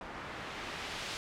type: noise with low-pass filter sweep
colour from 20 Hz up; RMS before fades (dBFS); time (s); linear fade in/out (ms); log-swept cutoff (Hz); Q
white; -42; 0.01-1.17; 0; 1300 to 4300; 0.79
effects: none